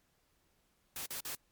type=noise bursts; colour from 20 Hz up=white; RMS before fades=-41 dBFS; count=3; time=0.96-1.35 s; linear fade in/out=2 ms; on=100 ms; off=45 ms; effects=pink hiss -74 dBFS RMS until 1.51 s + MP3 96 kbps